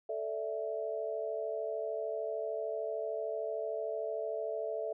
sine chord, A suspended fourth, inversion none, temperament just, 440 / 586.7 / 660 Hz, A4 / D5 / E5, 0 / -2 / +2 cents, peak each -38 / -40 / -37 dBFS, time 0.09-4.93 s, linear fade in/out 5 ms, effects none

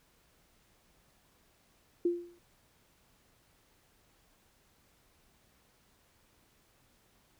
sine tone with exponential decay, 347.4 Hz, F4, 9 cents flat, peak -23 dBFS, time 2.05-2.39 s, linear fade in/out 5 ms, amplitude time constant 73 ms, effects pink hiss -68 dBFS RMS until 7.39 s

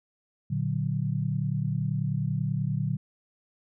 sine chord, Bb augmented, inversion none, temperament equal, 116.54 / 146.83 / 185 Hz, Bb2 / D3 / F#3, 0 / 0 / 0 cents, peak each -30 / -28 / -32 dBFS, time 0.5-2.97 s, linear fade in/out 10 ms, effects none

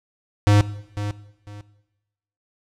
square tone with echo, 103.2 Hz, G#2, 10 cents flat, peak -13 dBFS, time 0.47-0.61 s, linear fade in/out 0 ms, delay 500 ms, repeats 2, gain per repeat -12 dB, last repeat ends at 1.61 s, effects noise-tail reverb RT60 1.0 s tail -17 dB re dry + low-pass 8000 Hz 12 dB/octave

